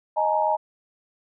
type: chord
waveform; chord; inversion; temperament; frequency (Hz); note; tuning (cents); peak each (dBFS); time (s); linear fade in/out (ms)
sine; D# suspended fourth; none; equal with one note detuned; 622.3 / 845.1 / 932.3; D#5 / G#5 / A#5; 0 / +30 / 0; -24 / -23 / -24; 0.16-0.57; 20
effects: none